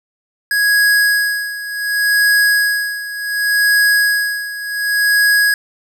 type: tone with tremolo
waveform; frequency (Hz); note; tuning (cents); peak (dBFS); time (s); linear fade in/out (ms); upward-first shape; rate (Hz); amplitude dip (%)
square; 1661.2; G#6; 0; -10; 0.51-5.54; 2; sine; 0.68; 80
effects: none